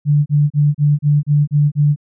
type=tone bursts; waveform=sine; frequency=146.83 Hz; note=D3; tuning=in tune; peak=-9 dBFS; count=8; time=0.05-1.961 s; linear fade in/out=50 ms; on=210 ms; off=33 ms; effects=none